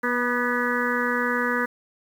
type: harmonic tone with a mistuned harmonic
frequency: 243.7 Hz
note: B3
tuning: 23 cents flat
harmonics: 1 / 2 / 4 / 5 / 6 / 7 / 8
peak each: -28 / -28 / -31 / -30 / -29 / -28 / -31 dBFS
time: 0.03-1.66 s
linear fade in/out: 10 ms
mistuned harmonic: 6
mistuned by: +39 cents
effects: 8-bit